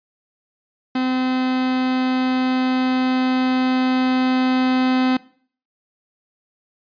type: tone with level ramp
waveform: 45% pulse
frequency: 256.9 Hz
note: C4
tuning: 32 cents flat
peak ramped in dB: -18 to -15 dBFS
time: 0.95-5.17 s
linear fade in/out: 5 ms
effects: noise-tail reverb RT60 0.5 s tail -20 dB re dry + resampled to 11025 Hz

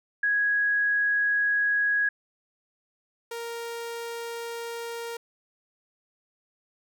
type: tone pair in turn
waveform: sine / sawtooth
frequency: 1661.2 / 466.2 Hz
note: G#6 / A#4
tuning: 0 / 0 cents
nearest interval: octave + minor seventh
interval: 2200 cents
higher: first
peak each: -21 / -29 dBFS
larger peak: first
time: 0.23-2.09 / 3.31-5.17 s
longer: neither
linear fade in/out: 5 ms
effects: none

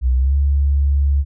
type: tone with pitch glide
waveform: sine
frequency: 63 to 70.31 Hz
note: B1 to C#2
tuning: +35 to +25 cents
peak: -12 dBFS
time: 0.01-1.25 s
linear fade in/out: 50 ms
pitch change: +190 cents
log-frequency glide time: 0.15-0.35 s
effects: none

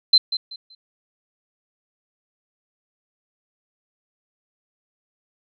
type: tone with echo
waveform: sine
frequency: 4090 Hz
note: C8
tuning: 40 cents flat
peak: -9 dBFS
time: 0.13-0.18 s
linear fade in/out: 5 ms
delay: 190 ms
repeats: 3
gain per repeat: -12 dB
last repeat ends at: 0.75 s
effects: none

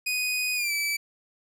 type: tone with pitch glide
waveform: sawtooth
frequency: 2489 to 2309 Hz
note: D#7 to D7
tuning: 0 to -30 cents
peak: -22 dBFS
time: 0.06-0.97 s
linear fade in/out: 10 ms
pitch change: -130 cents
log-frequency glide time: 0.55-0.72 s
effects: none

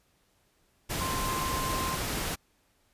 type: tone in noise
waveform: sine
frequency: 1046.5 Hz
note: C6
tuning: in tune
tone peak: -32 dBFS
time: 1-1.97 s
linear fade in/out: 20 ms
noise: pink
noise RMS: -32 dBFS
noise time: 0.89-2.36 s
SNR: -3 dB
effects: pink hiss -69 dBFS RMS until 2.93 s + resampled to 32000 Hz

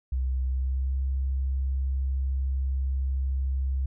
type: tone with pitch glide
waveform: sine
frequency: 64.5 to 66.51 Hz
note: C2 to C2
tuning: -24 to +29 cents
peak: -24 dBFS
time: 0.12-3.86 s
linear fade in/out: 5 ms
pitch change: +53 cents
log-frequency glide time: 0.44-0.99 s
effects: none

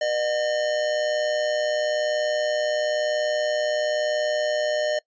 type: tone with amplitude modulation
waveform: square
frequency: 607 Hz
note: D#5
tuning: 43 cents flat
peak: -20 dBFS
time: 0.01-4.99 s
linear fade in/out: 5 ms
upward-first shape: sine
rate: 121 Hz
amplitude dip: 50%
effects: noise-tail reverb RT60 0.1 s tail -23 dB re dry + resampled to 16000 Hz

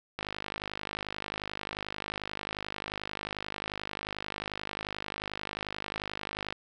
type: click train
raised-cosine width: 0.3 ms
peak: -18 dBFS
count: 326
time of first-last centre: 0.19-6.525 s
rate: 51.3 Hz
effects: none

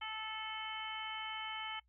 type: harmonic tone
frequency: 436.8 Hz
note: A4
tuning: 13 cents flat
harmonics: 2 / 3 / 4 / 5 / 6 / 7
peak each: -46 / -47 / -51 / -46 / -55 / -45 dBFS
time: 0.01-1.8 s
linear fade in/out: 10 ms
effects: noise-tail reverb RT60 0.1 s tail -22 dB re dry + added 60 Hz sine -70 dBFS peak until 1.88 s

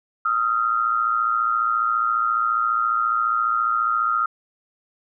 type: tone pair together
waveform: sine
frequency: 1252 / 1366.6 Hz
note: D#6 / F6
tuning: +10 / -38 cents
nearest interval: major second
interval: 152 cents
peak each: -21 dBFS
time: 0.25-4.26 s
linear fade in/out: 5 ms
effects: none

